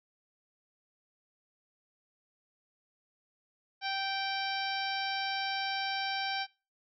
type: harmonic tone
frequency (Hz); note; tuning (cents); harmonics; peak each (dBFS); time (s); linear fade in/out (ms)
780; G5; -9; 1 / 2 / 3 / 4 / 5 / 6 / 7; -35 / -38 / -40 / -41 / -42 / -43 / -43; 3.81-6.47; 50
effects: noise-tail reverb RT60 0.3 s tail -23 dB re dry